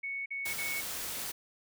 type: tone bursts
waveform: sine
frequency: 2217 Hz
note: C#7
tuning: in tune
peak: -34 dBFS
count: 3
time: 0.03-0.81 s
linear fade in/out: 10 ms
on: 230 ms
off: 45 ms
type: noise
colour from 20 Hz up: white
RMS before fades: -38 dBFS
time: 0.45-1.32 s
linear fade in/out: 10 ms
effects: none